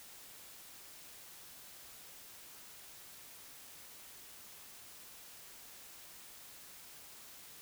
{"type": "silence", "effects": ["white hiss -54 dBFS RMS until 7.61 s"]}